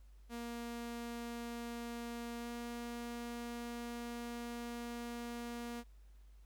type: tone with pitch glide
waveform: sawtooth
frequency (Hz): 235.8 to 237.4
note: A#3 to A#3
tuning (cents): +20 to +32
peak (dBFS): -38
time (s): 0.29-5.84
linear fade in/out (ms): 50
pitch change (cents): +12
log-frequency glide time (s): 2.39-2.48
effects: added 50 Hz sine -56 dBFS peak until 6.45 s + pink hiss -75 dBFS RMS until 6.45 s